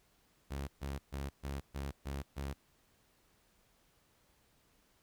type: tone bursts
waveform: sawtooth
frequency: 69.3 Hz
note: C#2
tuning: in tune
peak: -34 dBFS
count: 7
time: 0.5-2.54 s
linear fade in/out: 20 ms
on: 180 ms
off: 130 ms
effects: pink hiss -71 dBFS RMS until 5.02 s